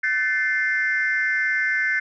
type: tone cluster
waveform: sine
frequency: 1521 / 1760 / 2097 Hz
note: F#6 / A6 / C7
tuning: +47 / 0 / +3 cents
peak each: -23 dBFS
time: 0.03-2 s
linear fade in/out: 10 ms
effects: tanh soft clip ceiling -12 dBFS